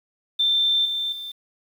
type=tone with level steps; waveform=sine; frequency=3565 Hz; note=A7; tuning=22 cents sharp; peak=-17 / -23 / -31 dBFS; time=0.39-1.32 s; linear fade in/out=10 ms; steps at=0.85 / 1.12 s; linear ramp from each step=5 ms; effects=8-bit